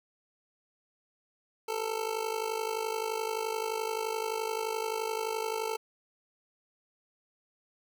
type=tone with amplitude modulation; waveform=25% pulse; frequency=444.1 Hz; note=A4; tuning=16 cents sharp; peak=-24 dBFS; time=1.68-5.77 s; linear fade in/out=10 ms; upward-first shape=sine; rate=51.6 Hz; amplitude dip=75%; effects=none

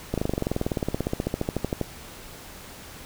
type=slowing click train; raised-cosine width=2 ms; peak=-11 dBFS; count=30; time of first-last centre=0.14-1.813 s; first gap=37 ms; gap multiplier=1.03; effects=pink hiss -43 dBFS RMS until 3.05 s

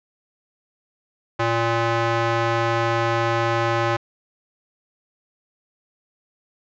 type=tone with band-pass filter; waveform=square; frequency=115.9 Hz; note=A#2; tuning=10 cents flat; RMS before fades=-21 dBFS; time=1.39-3.97 s; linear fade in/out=10 ms; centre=1100 Hz; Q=0.77; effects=resampled to 16000 Hz

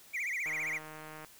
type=tone with vibrato; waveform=triangle; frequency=2153 Hz; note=C7; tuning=49 cents sharp; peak=-31 dBFS; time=0.13-0.79 s; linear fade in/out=20 ms; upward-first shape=triangle; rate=15 Hz; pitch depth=230 cents each way
type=click train; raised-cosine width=0.5 ms; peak=-32 dBFS; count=123; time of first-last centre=0.46-1.247 s; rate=155 Hz
effects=white hiss -57 dBFS RMS until 1.39 s

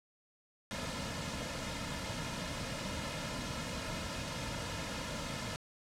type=noise with comb filter; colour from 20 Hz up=pink; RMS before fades=-39 dBFS; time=0.71-5.56 s; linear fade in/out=0 ms; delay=2.6 ms; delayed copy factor=-0.65; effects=low-pass 7000 Hz 12 dB/octave

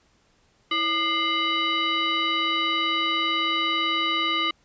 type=tone with frequency modulation; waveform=sine; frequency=2093 Hz; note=C7; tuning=in tune; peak=-21 dBFS; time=0.71-4.51 s; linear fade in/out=5 ms; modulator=882 Hz; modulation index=1.6; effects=pink hiss -63 dBFS RMS until 4.64 s + resampled to 16000 Hz

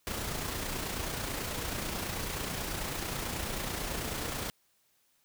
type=noise with amplitude modulation; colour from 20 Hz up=pink; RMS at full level=-34 dBFS; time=0.07-4.5 s; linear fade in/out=0 ms; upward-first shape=sine; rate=29.2 Hz; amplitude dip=40%; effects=white hiss -71 dBFS RMS until 5.24 s

